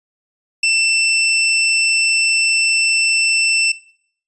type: tone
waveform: sawtooth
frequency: 2675 Hz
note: E7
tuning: 25 cents sharp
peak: -9 dBFS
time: 0.63-3.72 s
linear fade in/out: 5 ms
effects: noise-tail reverb RT60 0.6 s tail -21 dB re dry + resampled to 22050 Hz